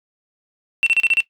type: tone bursts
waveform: sine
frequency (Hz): 2704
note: E7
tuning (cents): +43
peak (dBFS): -11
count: 6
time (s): 0.83-1.204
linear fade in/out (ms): 0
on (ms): 34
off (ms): 34
effects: noise-tail reverb RT60 0.1 s tail -17 dB re dry + tanh soft clip ceiling -9 dBFS